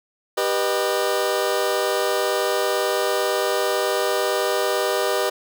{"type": "chord", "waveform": "sawtooth", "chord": "G augmented", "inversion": "none", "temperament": "just", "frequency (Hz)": [392, 490, 612.5], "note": ["G4", "B4", "D#5"], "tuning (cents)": [0, -14, -27], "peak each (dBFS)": -20, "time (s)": [0.37, 5.3], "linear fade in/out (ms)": 10, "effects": []}